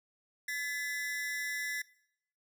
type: ring-modulated tone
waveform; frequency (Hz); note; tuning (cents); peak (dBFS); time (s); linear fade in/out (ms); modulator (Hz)
45% pulse; 1864.7; A#6; 0; -31; 0.48-1.82; 5; 143
effects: noise-tail reverb RT60 0.7 s tail -20 dB re dry